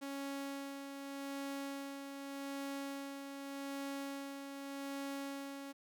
sawtooth tone with tremolo, 277.2 Hz, C#4, in tune, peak -36 dBFS, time 0.01-5.73 s, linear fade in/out 20 ms, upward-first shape sine, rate 0.84 Hz, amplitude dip 45%, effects none

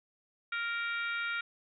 harmonic tone, 466.2 Hz, A#4, in tune, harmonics 3 / 4 / 5 / 6 / 7 / 8, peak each -34 / -42 / -38 / -48 / -48 / -46 dBFS, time 0.52-1.41 s, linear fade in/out 5 ms, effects none

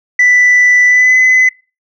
sine tone with pitch glide, 1980 to 2022 Hz, B6 to B6, +4 to +40 cents, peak -3 dBFS, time 0.19-1.49 s, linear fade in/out 5 ms, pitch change +36 cents, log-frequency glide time 0.87-1.17 s, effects noise-tail reverb RT60 0.3 s tail -23 dB re dry + tanh soft clip ceiling -3 dBFS

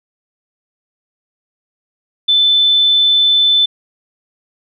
sine tone, 3520 Hz, A7, in tune, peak -8 dBFS, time 2.28-3.66 s, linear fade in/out 10 ms, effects none

